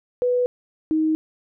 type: tone pair in turn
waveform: sine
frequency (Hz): 493.9 / 314.1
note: B4 / D#4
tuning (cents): 0 / +16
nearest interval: minor sixth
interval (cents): 784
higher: first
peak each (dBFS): -17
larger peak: neither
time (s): 0.22-0.46 / 0.91-1.15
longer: neither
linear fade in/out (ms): 0
effects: none